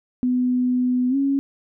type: tone with pitch glide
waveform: sine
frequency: 250.1 to 275.9 Hz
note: B3 to C#4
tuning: +22 to -8 cents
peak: -17 dBFS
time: 0.23-1.39 s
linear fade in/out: 0 ms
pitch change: +170 cents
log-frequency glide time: 1.09-1.16 s
effects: none